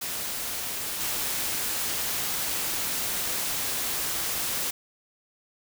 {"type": "noise with level steps", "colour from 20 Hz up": "white", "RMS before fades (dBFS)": [-32, -29], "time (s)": [0.01, 4.71], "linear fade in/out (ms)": 10, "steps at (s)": 1, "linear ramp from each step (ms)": 5, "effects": []}